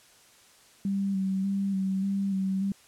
sine tone with vibrato, 194.1 Hz, G3, 17 cents flat, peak -25 dBFS, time 0.85-2.72 s, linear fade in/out 2 ms, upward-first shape square, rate 1.7 Hz, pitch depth 25 cents each way, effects white hiss -57 dBFS RMS until 2.87 s + low-pass 10000 Hz 12 dB/octave

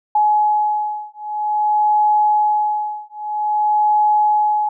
sine beating tone pair, 844 / 844.51 Hz, G#5 / G#5, +28 / +29 cents, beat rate 0.51 Hz, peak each -17 dBFS, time 0.15-4.69 s, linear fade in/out 5 ms, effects none

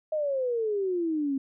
sine exponential sweep, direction down, 632 to 265.7 Hz, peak -25 dBFS, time 0.12-1.38 s, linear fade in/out 5 ms, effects none

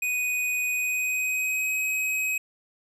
square tone with pitch glide, 2489 to 2534 Hz, D#7 to D#7, 0 to +31 cents, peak -25 dBFS, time 0.02-2.38 s, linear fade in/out 5 ms, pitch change +31 cents, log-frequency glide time 0.7-1.74 s, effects resampled to 32000 Hz

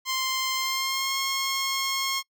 10% pulse tone with pitch glide, 1048 to 1079.3 Hz, C6 to C#6, +2 to -47 cents, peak -17 dBFS, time 0.05-2.23 s, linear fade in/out 50 ms, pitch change +51 cents, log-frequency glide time 0.56-1.16 s, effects noise-tail reverb RT60 0.1 s tail -25 dB re dry

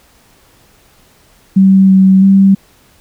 sine tone with pitch steps, 192.1 / 190.4 / 194.6 Hz, G3 / F#3 / G3, -35 / +50 / -12 cents, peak -3 dBFS, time 1.56-2.55 s, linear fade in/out 10 ms, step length 330 ms, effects pink hiss -48 dBFS RMS until 3 s

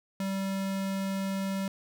square tone, 193.9 Hz, G3, 19 cents flat, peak -30 dBFS, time 0.2-1.68 s, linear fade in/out 2 ms, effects none

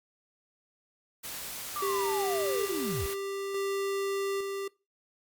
white noise, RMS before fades -39 dBFS, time 1.23-3.15 s, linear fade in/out 20 ms
sine linear sweep, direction down, 1202 to 52.1 Hz, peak -32 dBFS, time 1.76-3.06 s, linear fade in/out 0 ms
square tone with tremolo, 394.2 Hz, G4, 10 cents sharp, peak -30 dBFS, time 1.82-4.68 s, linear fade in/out 5 ms, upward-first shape square, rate 0.58 Hz, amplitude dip 35%
effects noise-tail reverb RT60 0.3 s tail -23 dB re dry + Opus 48 kbps

